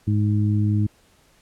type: harmonic tone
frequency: 104.7 Hz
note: G#2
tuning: 15 cents sharp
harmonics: 1 / 2 / 3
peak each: -18 / -24 / -28 dBFS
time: 0.07-0.87 s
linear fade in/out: 10 ms
effects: pink hiss -58 dBFS RMS until 1.41 s + low-pass 12000 Hz 12 dB/octave